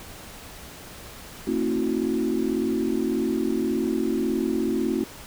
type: tone cluster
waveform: sine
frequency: 227 / 268.8 / 325.3 / 365.1 Hz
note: A#3 / C4 / E4 / F#4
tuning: -46 / +47 / -23 / -23 cents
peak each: -27 dBFS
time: 1.47-5.04 s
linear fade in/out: 5 ms
effects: tanh soft clip ceiling -11 dBFS + pink hiss -42 dBFS RMS until 5.26 s